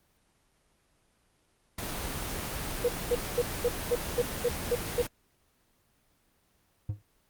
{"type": "noise", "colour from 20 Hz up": "pink", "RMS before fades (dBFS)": -35, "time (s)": [1.78, 5.07], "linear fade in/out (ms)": 5}
{"type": "tone bursts", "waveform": "sine", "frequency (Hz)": 483.2, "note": "B4", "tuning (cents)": -38, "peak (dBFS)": -22, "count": 9, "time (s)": [2.84, 5.023], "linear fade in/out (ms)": 10, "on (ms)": 47, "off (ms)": 220}
{"type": "tone with exponential decay", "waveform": "triangle", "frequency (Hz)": 102.8, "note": "G#2", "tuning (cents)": -17, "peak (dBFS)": -24, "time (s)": [6.89, 7.02], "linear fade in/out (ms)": 5, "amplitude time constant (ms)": 28}
{"effects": ["pink hiss -69 dBFS RMS until 7.29 s", "Opus 24 kbps"]}